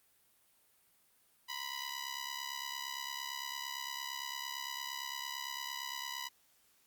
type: ring-modulated tone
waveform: 10% pulse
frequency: 987.8 Hz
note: B5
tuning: in tune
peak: -28 dBFS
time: 1.48-6.29 s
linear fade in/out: 20 ms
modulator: 34.4 Hz
effects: white hiss -70 dBFS RMS until 6.86 s + Opus 32 kbps